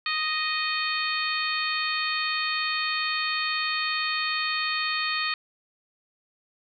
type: harmonic tone with a mistuned harmonic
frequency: 622.3 Hz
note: D#5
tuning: in tune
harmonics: 2 / 3 / 4 / 5 / 6 / 7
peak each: -31 / -31 / -30 / -36 / -35 / -32 dBFS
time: 0.06-5.34 s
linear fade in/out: 2 ms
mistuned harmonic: 6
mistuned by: -27 cents
effects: none